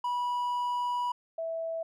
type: tone pair in turn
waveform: triangle / sine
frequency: 977 / 656 Hz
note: B5 / E5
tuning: -19 / -9 cents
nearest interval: perfect fifth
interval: 690 cents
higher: first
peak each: -26 / -31 dBFS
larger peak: first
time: 0.04-1.12 / 1.38-1.83 s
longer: first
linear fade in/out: 5 ms
effects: none